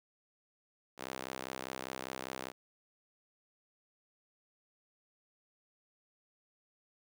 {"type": "tone with high-pass filter", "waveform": "sawtooth", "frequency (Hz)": 65, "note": "C2", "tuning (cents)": -11, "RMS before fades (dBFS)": -43, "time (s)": [0.97, 2.53], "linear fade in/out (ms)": 50, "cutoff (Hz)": 400, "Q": 0.65, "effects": []}